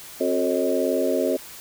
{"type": "tone cluster", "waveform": "sine", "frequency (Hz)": [266.9, 364.1, 442.1, 545, 626], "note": ["C4", "F#4", "A4", "C#5", "D#5"], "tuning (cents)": [35, -28, 8, -29, 10], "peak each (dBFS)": -26, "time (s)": [0.2, 1.37], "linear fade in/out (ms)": 10, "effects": ["white hiss -41 dBFS RMS until 1.6 s"]}